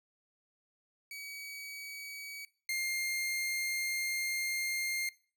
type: tone pair in turn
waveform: sawtooth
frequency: 2269 / 2115 Hz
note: C#7 / C7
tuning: +40 / +18 cents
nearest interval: minor second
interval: 122 cents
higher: first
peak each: -39 / -29 dBFS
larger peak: second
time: 1.11-2.45 / 2.69-5.09 s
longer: second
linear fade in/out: 2 ms
effects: noise-tail reverb RT60 0.4 s tail -20 dB re dry